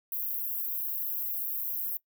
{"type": "high-pass noise", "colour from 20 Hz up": "pink", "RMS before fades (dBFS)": -33, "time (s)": [0.12, 1.97], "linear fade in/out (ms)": 2, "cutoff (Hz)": 12000, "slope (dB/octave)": 96, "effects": ["noise-tail reverb RT60 0.1 s tail -21 dB re dry"]}